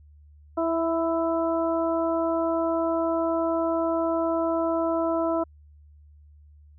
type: harmonic tone with a mistuned harmonic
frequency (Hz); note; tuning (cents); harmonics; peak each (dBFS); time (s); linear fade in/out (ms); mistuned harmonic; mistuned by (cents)
329.5; E4; -1; 1 / 2 / 3 / 4; -26 / -25 / -32 / -33; 0.57-5.44; 10; 3; +16
effects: added 74 Hz sine -49 dBFS peak until 6.78 s